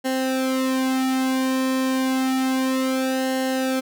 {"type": "tone with flanger", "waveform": "sawtooth", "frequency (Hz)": 261.6, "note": "C4", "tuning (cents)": 0, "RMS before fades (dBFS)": -22, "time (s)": [0.04, 3.81], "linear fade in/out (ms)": 20, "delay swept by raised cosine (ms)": [0.83, 2.43], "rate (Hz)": 0.3, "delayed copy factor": -0.85, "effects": []}